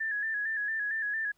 sine tone with vibrato, 1726 Hz, A6, 34 cents flat, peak -29 dBFS, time 0-1.32 s, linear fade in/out 10 ms, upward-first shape square, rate 4.4 Hz, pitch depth 54 cents each way, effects pink hiss -72 dBFS RMS until 1.37 s

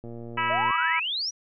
click train, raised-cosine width 2 ms, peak -27 dBFS, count 79, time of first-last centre 0.04-0.707 s, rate 117 Hz
harmonic tone, 326.1 Hz, E4, 19 cents flat, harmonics 3 / 4 / 5 / 6 / 7 / 8 / 9, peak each -27 / -29 / -33 / -32 / -34 / -34 / -37 dBFS, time 0.37-1 s, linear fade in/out 10 ms
sine exponential sweep, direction up, 590 to 5920 Hz, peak -26 dBFS, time 0.49-1.31 s, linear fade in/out 20 ms
effects none

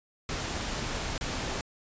pink noise with dropouts, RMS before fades -33 dBFS, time 0.29-1.61 s, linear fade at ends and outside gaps 1 ms, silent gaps 1.179-1.21 s, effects resampled to 16000 Hz

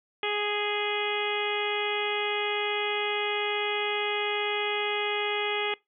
harmonic tone, 415.3 Hz, G#4, in tune, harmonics 1 / 2 / 3 / 4 / 5 / 6 / 7 / 8, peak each -31 / -34 / -37 / -39 / -34 / -35 / -37 / -36 dBFS, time 0.23-5.74 s, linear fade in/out 2 ms, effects noise-tail reverb RT60 0.2 s tail -23 dB re dry

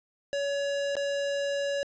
square tone with dropouts, 564 Hz, C#5, 30 cents sharp, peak -28 dBFS, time 0.33-1.83 s, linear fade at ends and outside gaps 0 ms, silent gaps 0.954-0.967 s, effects resampled to 16000 Hz + 9-bit

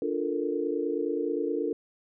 sine chord, Bb major seventh, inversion first, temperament equal with one note detuned, 293.7 / 349.2 / 436.7 / 466.2 Hz, D4 / F4 / A4 / Bb4, 0 / 0 / -13 / 0 cents, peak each -32 dBFS, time 0.02-1.73 s, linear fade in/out 2 ms, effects none

